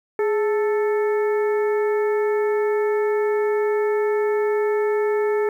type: harmonic tone with a mistuned harmonic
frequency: 440 Hz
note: A4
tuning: in tune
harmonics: 1 / 2 / 3 / 4 / 5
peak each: -18 / -30 / -34 / -34 / -37 dBFS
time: 0.19-5.49 s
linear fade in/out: 2 ms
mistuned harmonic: 1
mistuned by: -85 cents
effects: 9-bit